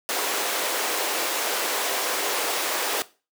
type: high-pass noise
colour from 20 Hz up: pink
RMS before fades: -26 dBFS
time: 0.09-3.02 s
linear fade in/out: 0 ms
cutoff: 390 Hz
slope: 24 dB/octave
effects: noise-tail reverb RT60 0.3 s tail -17 dB re dry